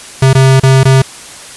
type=tone with dropouts; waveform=square; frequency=132.9 Hz; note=C3; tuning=27 cents sharp; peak=-4 dBFS; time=0.22-1.02 s; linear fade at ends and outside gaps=5 ms; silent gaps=0.332-0.35 / 0.599-0.633 / 0.834-0.852 s; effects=white hiss -30 dBFS RMS until 1.56 s + resampled to 24000 Hz